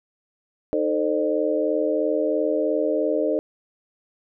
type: tone cluster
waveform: sine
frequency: 309.7 / 442.9 / 523 / 606 Hz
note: D#4 / A4 / C5 / D#5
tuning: -8 / +11 / -1 / -46 cents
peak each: -25 dBFS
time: 0.73-3.39 s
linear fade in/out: 0 ms
effects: none